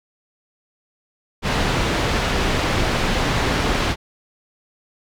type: low-pass noise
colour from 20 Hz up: pink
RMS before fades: -20 dBFS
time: 1.42-3.96 s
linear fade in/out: 50 ms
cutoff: 4100 Hz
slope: 12 dB/octave
effects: none